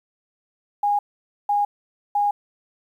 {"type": "tone bursts", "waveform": "sine", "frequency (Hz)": 820, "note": "G#5", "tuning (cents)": -22, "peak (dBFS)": -17, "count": 3, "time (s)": [0.83, 2.31], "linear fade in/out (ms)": 5, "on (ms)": 160, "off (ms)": 500, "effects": ["9-bit"]}